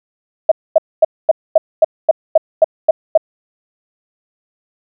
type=tone bursts; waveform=sine; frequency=637 Hz; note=D#5; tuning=41 cents sharp; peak=-3 dBFS; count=11; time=0.49-3.176 s; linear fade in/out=5 ms; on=26 ms; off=240 ms; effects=none